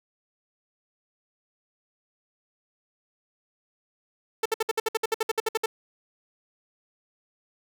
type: tone bursts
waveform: sawtooth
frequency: 444 Hz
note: A4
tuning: 16 cents sharp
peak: -18 dBFS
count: 15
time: 4.43-5.66 s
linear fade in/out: 5 ms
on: 26 ms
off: 60 ms
effects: none